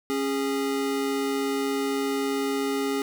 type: tone pair together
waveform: square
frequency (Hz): 274.6 / 411.1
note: C#4 / G#4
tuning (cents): -16 / -18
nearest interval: perfect fifth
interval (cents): 698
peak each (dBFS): -28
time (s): 0.1-3.02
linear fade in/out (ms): 0
effects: none